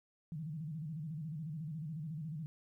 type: tone with vibrato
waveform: sine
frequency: 155.56 Hz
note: D#3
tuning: in tune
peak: -39 dBFS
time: 0.32-2.46 s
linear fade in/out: 0 ms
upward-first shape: square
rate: 14 Hz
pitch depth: 110 cents each way
effects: 13-bit